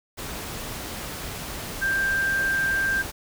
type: tone in noise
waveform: sine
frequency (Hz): 1580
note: G6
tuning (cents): +13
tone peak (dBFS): -21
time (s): 1.81-3.03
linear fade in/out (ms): 20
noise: pink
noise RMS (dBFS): -34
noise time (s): 0.17-3.12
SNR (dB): +10
effects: none